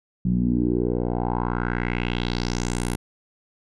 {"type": "tone with low-pass filter sweep", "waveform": "10% pulse", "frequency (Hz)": 60, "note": "B1", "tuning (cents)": -49, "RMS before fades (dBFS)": -24, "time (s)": [0.25, 2.96], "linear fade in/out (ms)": 5, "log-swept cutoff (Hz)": [170, 11000], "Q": 3.7, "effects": []}